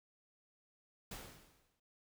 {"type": "noise with exponential decay", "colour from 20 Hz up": "pink", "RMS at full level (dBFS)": -45, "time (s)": [1.11, 1.8], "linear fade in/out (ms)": 5, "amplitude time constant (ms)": 150, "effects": []}